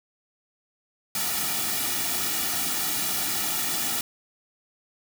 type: noise with comb filter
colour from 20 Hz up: white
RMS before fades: -27 dBFS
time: 1.15-4.01 s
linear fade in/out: 2 ms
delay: 1.9 ms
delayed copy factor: -0.75
effects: none